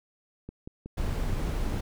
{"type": "click train", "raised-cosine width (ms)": 3, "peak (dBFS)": -26, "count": 4, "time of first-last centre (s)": [0.49, 1.045], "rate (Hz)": 5.41}
{"type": "noise", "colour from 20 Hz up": "brown", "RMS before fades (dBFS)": -29, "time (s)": [0.97, 1.81], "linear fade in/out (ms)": 10}
{"effects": []}